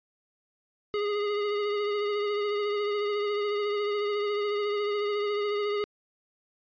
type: tone with vibrato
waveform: square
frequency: 413.1 Hz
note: G#4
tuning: 9 cents flat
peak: -27 dBFS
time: 0.94-5.84 s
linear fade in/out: 0 ms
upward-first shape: triangle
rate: 14 Hz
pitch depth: 33 cents each way
effects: resampled to 11025 Hz